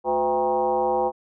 sine tone with frequency modulation, 652 Hz, E5, 19 cents flat, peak -19 dBFS, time 0.04-1.12 s, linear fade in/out 50 ms, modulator 145 Hz, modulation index 2, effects none

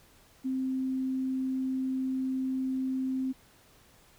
sine tone, 261.6 Hz, C4, in tune, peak -28 dBFS, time 0.44-3.33 s, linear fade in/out 20 ms, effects pink hiss -60 dBFS RMS until 4.18 s

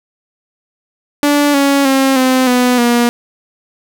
sawtooth tone with pitch steps, 290 / 279 / 268.4 / 258.2 / 248.4 / 239 Hz, D4 / C#4 / C4 / C4 / B3 / A#3, -22 / +11 / +44 / -23 / +10 / +43 cents, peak -5 dBFS, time 1.23-3.09 s, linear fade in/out 0 ms, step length 310 ms, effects none

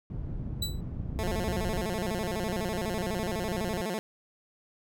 white low-pass noise, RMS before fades -35 dBFS, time 0.1-1.87 s, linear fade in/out 2 ms, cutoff 120 Hz, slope 12 dB/octave
sawtooth tone with exponential decay, 3951 Hz, B7, in tune, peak -24 dBFS, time 0.62-0.81 s, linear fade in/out 5 ms, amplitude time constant 41 ms
click train, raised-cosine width 5 ms, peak -26 dBFS, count 90, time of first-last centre 0.97-3.804 s, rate 31.4 Hz
15% pulse tone with vibrato, 197.4 Hz, G3, 12 cents sharp, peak -24 dBFS, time 1.19-3.99 s, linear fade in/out 0 ms, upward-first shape square, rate 12 Hz, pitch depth 180 cents each way
effects none

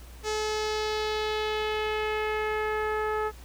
sawtooth tone with low-pass filter sweep, 429.2 Hz, A4, 43 cents flat, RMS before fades -29 dBFS, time 0.23-3.32 s, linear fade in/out 50 ms, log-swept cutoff 6600 to 1400 Hz, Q 1.9, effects added 60 Hz sine -44 dBFS peak until 3.44 s + pink hiss -52 dBFS RMS until 3.44 s

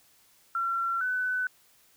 sine tone pair in turn, 1362 / 1502.6 Hz, F6 / F#6, -44 / +26 cents, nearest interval major second, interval 170 cents, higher second, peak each -26 dBFS, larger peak neither, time 0.55-1.01 / 1.01-1.47 s, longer neither, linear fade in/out 2 ms, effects white hiss -62 dBFS RMS until 1.96 s

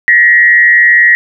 sine tone with frequency modulation, 1904 Hz, A#6, 36 cents sharp, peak -3 dBFS, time 0.08-1.15 s, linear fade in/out 0 ms, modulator 143 Hz, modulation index 0.58, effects none

